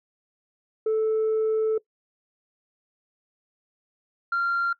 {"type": "tone pair in turn", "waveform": "sine", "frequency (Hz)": [438.3, 1383.9], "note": ["A4", "F6"], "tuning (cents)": [-7, -16], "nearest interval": "octave + minor sixth", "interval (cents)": 1991, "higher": "second", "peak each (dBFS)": [-18, -20], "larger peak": "first", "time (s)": [[0.86, 1.78], [4.32, 4.73]], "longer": "first", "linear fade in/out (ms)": 5, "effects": ["noise-tail reverb RT60 0.1 s tail -22 dB re dry", "tanh soft clip ceiling -19 dBFS"]}